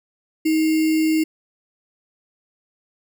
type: tone with sample-and-hold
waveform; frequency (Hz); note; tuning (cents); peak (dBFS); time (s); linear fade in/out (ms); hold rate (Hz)
sine; 315.8; D#4; +26; -15; 0.45-1.24; 10; 2450
effects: none